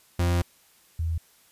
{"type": "tone pair in turn", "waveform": ["40% pulse", "sine"], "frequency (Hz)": [87.31, 81.88], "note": ["F2", "E2"], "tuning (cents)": [0, -11], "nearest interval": "minor second", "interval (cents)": 111, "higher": "first", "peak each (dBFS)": [-20, -24], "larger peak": "first", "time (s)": [[0.19, 0.42], [0.99, 1.18]], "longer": "first", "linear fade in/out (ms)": 5, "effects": ["white hiss -59 dBFS RMS until 1.51 s", "resampled to 32000 Hz"]}